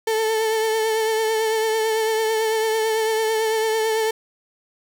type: tone with vibrato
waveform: 35% pulse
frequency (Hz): 441.2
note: A4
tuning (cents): +5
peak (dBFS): -17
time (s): 0.07-4.11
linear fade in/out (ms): 5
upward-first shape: triangle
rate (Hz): 9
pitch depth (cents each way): 34
effects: none